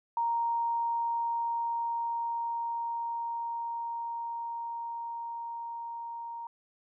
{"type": "tone with level ramp", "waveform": "sine", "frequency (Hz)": 932.3, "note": "A#5", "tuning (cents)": 0, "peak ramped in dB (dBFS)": [-26, -37], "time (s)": [0.17, 6.47], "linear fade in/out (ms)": 2, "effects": []}